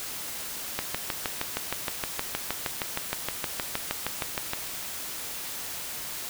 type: click train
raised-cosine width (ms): 0.3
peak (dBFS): -11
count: 25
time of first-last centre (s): 0.79-4.534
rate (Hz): 6.41
effects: white hiss -36 dBFS RMS until 6.29 s